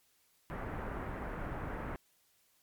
pink low-pass noise, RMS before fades -40 dBFS, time 0.5-1.96 s, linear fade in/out 0 ms, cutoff 1800 Hz, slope 24 dB/octave, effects white hiss -71 dBFS RMS until 2.62 s + MP3 96 kbps

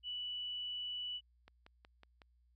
sine tone, 2960 Hz, F#7, in tune, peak -39 dBFS, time 0.03-1.21 s, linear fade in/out 50 ms
click train, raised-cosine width 0.3 ms, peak -40 dBFS, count 5, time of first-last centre 1.48-2.218 s, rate 5.42 Hz
effects added 60 Hz sine -68 dBFS peak until 2.55 s

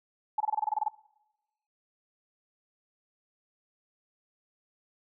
sine tone bursts, 856 Hz, A5, 48 cents flat, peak -24 dBFS, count 11, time 0.38-0.884 s, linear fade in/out 5 ms, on 24 ms, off 24 ms, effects noise-tail reverb RT60 1.0 s tail -22 dB re dry

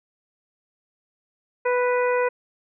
harmonic tone, 493.9 Hz, B4, in tune, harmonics 1 / 2 / 3 / 4 / 5, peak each -20 / -26 / -30 / -32 / -34 dBFS, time 1.65-2.29 s, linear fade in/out 10 ms, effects none

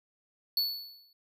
square tone with exponential decay, 4435 Hz, C#8, in tune, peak -24 dBFS, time 0.57-1.13 s, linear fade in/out 2 ms, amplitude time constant 120 ms, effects none

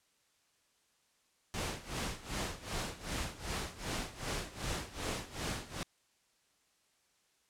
pink noise with tremolo, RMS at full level -36 dBFS, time 1.54-5.83 s, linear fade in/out 0 ms, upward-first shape sine, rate 2.6 Hz, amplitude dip 85%, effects white hiss -73 dBFS RMS until 7.49 s + low-pass 9000 Hz 12 dB/octave

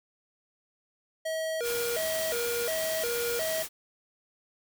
square tone with vibrato, 551 Hz, C#5, 11 cents flat, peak -30 dBFS, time 1.25-3.63 s, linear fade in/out 10 ms, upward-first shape square, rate 1.4 Hz, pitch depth 260 cents each way
white noise, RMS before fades -35 dBFS, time 1.62-3.69 s, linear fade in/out 50 ms
effects none

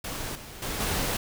pink noise with level steps, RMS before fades -34 / -43 / -32 / -28 dBFS, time 0.04-1.17 s, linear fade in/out 5 ms, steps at 0.35 / 0.62 / 0.8 s, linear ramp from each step 5 ms, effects none

